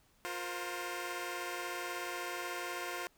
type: chord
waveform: 10% pulse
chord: F suspended fourth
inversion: none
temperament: equal with one note detuned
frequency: 354.3 / 466.2 / 523.3 Hz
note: F4 / Bb4 / C5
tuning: +25 / 0 / 0 cents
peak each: -32 / -37 / -35 dBFS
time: 0.25-3.07 s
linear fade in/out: 0 ms
effects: pink hiss -69 dBFS RMS until 3.17 s